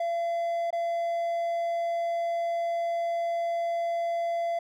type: tone with dropouts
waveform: triangle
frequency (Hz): 680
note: F5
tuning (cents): -46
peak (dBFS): -24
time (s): 0-4.59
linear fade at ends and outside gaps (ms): 5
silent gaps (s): 0.706-0.727
effects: none